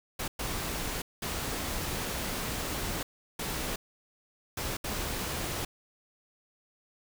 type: noise bursts at uneven times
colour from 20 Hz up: pink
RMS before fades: -34 dBFS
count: 6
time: 0.19-0.28 / 0.39-1.02 / 1.22-3.03 / 3.39-3.76 / 4.57-4.77 / 4.84-5.65 s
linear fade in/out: 5 ms
effects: none